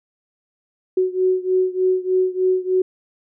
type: beating tone pair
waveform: sine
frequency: 370 / 373.3 Hz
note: F#4 / F#4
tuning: 0 / +15 cents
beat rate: 3.3 Hz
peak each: -18 / -20 dBFS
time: 0.97-2.82 s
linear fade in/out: 5 ms
effects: none